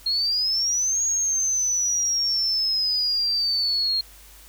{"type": "exponential two-way sweep", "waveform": "sine", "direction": "up then down", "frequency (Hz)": [4229, 6645, 4229], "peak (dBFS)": -20, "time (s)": [0.06, 4.01], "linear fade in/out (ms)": 5, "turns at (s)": 1.03, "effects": ["added 50 Hz sine -49 dBFS peak until 4.48 s", "white hiss -49 dBFS RMS until 4.48 s"]}